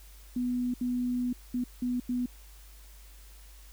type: tone bursts at uneven times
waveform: sine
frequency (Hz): 246.9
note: B3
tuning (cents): 0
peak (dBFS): -27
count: 5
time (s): 0.36-0.74 / 0.81-1.33 / 1.54-1.64 / 1.82-2 / 2.09-2.26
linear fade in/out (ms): 5
effects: added 50 Hz sine -49 dBFS peak until 3.72 s + white hiss -57 dBFS RMS until 3.72 s